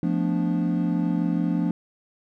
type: chord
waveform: triangle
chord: B half-diminished seventh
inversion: second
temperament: equal with one note detuned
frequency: 174.61 / 220 / 246.9 / 291.5 Hz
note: F3 / A3 / B3 / D4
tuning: 0 / 0 / 0 / -13 cents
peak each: -22 / -27 / -27 / -25 dBFS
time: 0.03-1.71 s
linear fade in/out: 2 ms
effects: none